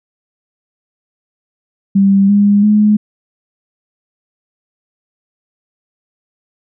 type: tone with pitch steps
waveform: sine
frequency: 196.5 / 203.4 / 210.6 Hz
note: G3 / G#3 / G#3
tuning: +4 / -36 / +24 cents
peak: -6 dBFS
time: 1.95-2.97 s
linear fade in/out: 10 ms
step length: 340 ms
effects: none